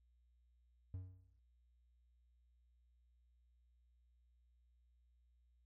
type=tone with exponential decay; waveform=triangle; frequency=92.5 Hz; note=F#2; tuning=in tune; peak=-39 dBFS; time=0.94-1.39 s; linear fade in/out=0 ms; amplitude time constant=97 ms; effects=added 60 Hz sine -70 dBFS peak until 5.65 s